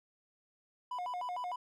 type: tone with vibrato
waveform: triangle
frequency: 844 Hz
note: G#5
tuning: 28 cents sharp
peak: -34 dBFS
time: 0.91-1.56 s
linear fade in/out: 5 ms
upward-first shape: square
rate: 6.6 Hz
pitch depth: 280 cents each way
effects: none